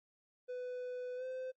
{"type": "tone with pitch glide", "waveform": "triangle", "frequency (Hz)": [498.6, 515], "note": ["B4", "C5"], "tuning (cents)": [16, -28], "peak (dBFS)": -37, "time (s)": [0.48, 1.52], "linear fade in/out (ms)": 20, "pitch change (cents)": 56, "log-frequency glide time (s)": [1.16, 1.24], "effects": ["noise-tail reverb RT60 0.1 s tail -26 dB re dry", "MP3 32 kbps"]}